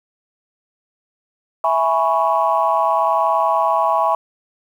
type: chord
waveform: sine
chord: C# minor seventh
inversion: first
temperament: equal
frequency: 659.3 / 830.6 / 987.8 / 1108.7 Hz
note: E5 / G#5 / B5 / C#6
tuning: 0 / 0 / 0 / 0 cents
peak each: -19 dBFS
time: 1.64-4.15 s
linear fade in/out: 2 ms
effects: tanh soft clip ceiling -4 dBFS + 8-bit